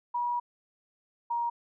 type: tone pair in turn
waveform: sine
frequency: 964 / 943.6 Hz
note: B5 / A#5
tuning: -42 / +21 cents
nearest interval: unison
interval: 37 cents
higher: first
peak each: -27 dBFS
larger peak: neither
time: 0.14-0.4 / 1.3-1.5 s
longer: first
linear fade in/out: 10 ms
effects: none